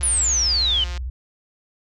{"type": "tone with vibrato", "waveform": "sine", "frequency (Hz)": 61.74, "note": "B1", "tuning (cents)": 0, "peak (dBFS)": -25, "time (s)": [0, 1.1], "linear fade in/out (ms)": 5, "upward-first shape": "square", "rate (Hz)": 18, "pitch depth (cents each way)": 160}
{"type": "click train", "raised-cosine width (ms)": 0.2, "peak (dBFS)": -19, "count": 172, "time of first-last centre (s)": [0.01, 0.976], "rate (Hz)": 177}
{"type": "exponential sweep", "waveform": "sine", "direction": "down", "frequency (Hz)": [10180, 2960], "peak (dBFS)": -17, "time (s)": [0.03, 0.84], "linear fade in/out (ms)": 2}
{"effects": []}